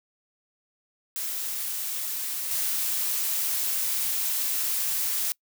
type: noise with level steps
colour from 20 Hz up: blue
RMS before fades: -31 / -27 dBFS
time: 1.16-5.32 s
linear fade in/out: 0 ms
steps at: 2.51 s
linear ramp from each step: 2 ms
effects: noise-tail reverb RT60 0.1 s tail -25 dB re dry